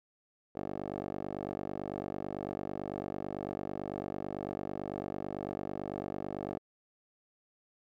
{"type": "tone with band-pass filter", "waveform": "10% pulse", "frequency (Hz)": 49, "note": "G1", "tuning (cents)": 0, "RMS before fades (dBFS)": -39, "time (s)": [0.55, 6.59], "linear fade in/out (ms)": 10, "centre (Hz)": 490, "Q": 2.8, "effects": []}